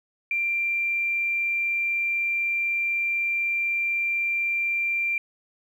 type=tone with tanh clipping; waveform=triangle; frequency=2368 Hz; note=D7; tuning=14 cents sharp; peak=-22 dBFS; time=0.31-5.18 s; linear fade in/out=2 ms; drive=2 dB; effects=none